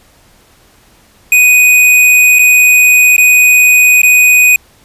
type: tone with dropouts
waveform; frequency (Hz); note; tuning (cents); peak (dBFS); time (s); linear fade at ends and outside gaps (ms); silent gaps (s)
square; 2489; D#7; 0; -4; 1.32-4.56; 2; 2.387-2.392 / 3.165-3.18 / 4.018-4.032
effects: pink hiss -46 dBFS RMS until 4.84 s + resampled to 32000 Hz